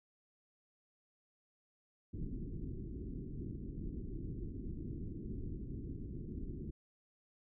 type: low-pass noise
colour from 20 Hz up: pink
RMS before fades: -43 dBFS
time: 2.13-6.71 s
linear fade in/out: 10 ms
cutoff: 370 Hz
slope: 48 dB/octave
effects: none